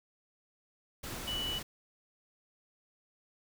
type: tone in noise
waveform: sine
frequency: 2960 Hz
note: F#7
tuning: in tune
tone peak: -34 dBFS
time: 1.27-1.59 s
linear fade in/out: 10 ms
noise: pink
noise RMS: -41 dBFS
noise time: 1.03-1.63 s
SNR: +4 dB
effects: none